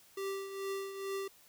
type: tone with tremolo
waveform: square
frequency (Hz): 390.9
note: G4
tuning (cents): -5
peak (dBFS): -35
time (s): 0.17-1.28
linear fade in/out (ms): 5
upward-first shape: triangle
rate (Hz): 2.3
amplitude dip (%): 65
effects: white hiss -62 dBFS RMS until 1.48 s